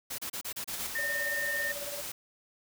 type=noise bursts; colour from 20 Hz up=white; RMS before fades=-37 dBFS; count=7; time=0.1-0.874 s; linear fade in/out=10 ms; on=84 ms; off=31 ms
type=noise; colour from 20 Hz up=white; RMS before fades=-39 dBFS; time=0.73-2.12 s; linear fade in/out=5 ms
type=tone; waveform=sine; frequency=1822 Hz; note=A#6; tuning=40 cents flat; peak=-30 dBFS; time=0.95-1.72 s; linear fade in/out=5 ms
type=tone with tremolo; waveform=sine; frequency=575 Hz; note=D5; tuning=37 cents flat; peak=-37 dBFS; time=0.98-2.02 s; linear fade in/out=10 ms; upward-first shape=sine; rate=18 Hz; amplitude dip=80%
effects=none